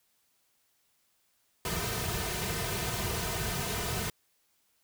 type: noise with comb filter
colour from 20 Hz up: pink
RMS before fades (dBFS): -33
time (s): 1.65-4.1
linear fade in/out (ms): 2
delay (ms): 3.6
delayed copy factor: -0.9
effects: white hiss -72 dBFS RMS until 4.83 s